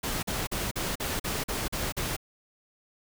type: noise bursts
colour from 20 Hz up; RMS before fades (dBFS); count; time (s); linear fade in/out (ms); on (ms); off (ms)
pink; -31; 9; 0.03-2.166; 10; 200; 42
effects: none